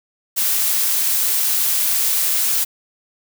blue noise, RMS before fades -18 dBFS, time 0.36-2.65 s, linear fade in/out 20 ms, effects none

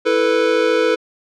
square chord, E suspended fourth, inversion none, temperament equal, 329.6 / 440 / 493.9 Hz, E4 / A4 / B4, 0 / 0 / 0 cents, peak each -22 / -18 / -17 dBFS, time 0.05-0.96 s, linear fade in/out 20 ms, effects low-pass 4000 Hz 12 dB/octave

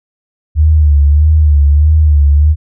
sine tone with vibrato, 74.7 Hz, D2, 30 cents sharp, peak -4 dBFS, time 0.55-2.56 s, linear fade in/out 50 ms, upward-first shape sine, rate 1.6 Hz, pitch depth 76 cents each way, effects none

